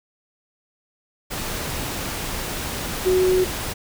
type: tone in noise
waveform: sine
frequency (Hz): 370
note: F#4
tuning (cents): 0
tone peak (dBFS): -15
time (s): 3.05-3.45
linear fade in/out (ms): 20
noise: pink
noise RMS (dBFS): -28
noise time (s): 1.3-3.74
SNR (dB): +10
effects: none